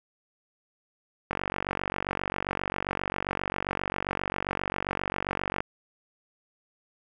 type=click train; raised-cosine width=0.5 ms; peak=-13 dBFS; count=205; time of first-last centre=1.31-5.605 s; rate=47.5 Hz; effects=none